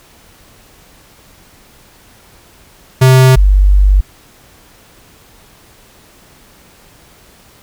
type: tone pair in turn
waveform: square / sine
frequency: 130 / 48.69 Hz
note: C3 / G1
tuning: -11 / -11 cents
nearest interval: octave + perfect fourth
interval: 1700 cents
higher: first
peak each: -4 dBFS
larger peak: neither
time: 3.01-3.36 / 3.36-4.01 s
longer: second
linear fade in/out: 10 ms
effects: pink hiss -44 dBFS RMS until 7.62 s